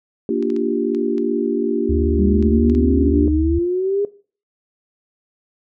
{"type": "chord", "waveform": "sine", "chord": "G minor seventh", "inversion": "first", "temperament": "equal", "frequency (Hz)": [233.1, 293.7, 349.2, 392], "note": ["Bb3", "D4", "F4", "G4"], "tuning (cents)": [0, 0, 0, 0], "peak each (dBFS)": -22, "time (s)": [0.29, 3.28], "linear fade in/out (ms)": 2}
{"type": "clicks", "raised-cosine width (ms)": 0.2, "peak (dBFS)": -23, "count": 8, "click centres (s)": [0.426, 0.502, 0.564, 0.948, 1.181, 2.426, 2.698, 2.75]}
{"type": "tone with vibrato", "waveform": "sine", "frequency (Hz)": 75, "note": "D2", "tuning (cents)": 37, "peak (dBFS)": -17, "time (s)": [1.89, 3.59], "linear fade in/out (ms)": 5, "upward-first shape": "sine", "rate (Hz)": 18, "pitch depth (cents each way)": 130}
{"type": "exponential sweep", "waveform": "sine", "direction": "up", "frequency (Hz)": [196, 411], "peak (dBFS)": -16, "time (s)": [2.19, 4.05], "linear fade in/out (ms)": 2}
{"effects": ["noise-tail reverb RT60 0.4 s tail -18 dB re dry"]}